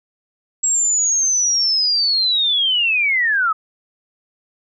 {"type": "linear sweep", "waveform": "sine", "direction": "down", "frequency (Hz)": [7660, 1244.5], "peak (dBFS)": -14, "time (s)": [0.63, 3.53], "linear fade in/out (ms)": 10, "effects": []}